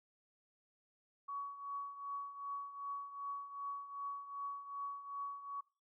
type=tone with tremolo; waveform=sine; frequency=1125 Hz; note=C#6; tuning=25 cents sharp; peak=-38 dBFS; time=1.28-5.61 s; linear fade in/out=10 ms; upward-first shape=triangle; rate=2.6 Hz; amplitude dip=75%; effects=noise-tail reverb RT60 0.4 s tail -23 dB re dry